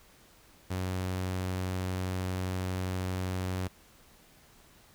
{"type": "tone", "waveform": "sawtooth", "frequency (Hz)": 92.5, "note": "F#2", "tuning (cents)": 0, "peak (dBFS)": -27, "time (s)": [0.7, 3.68], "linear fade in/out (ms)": 10, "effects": ["pink hiss -59 dBFS RMS until 4.94 s"]}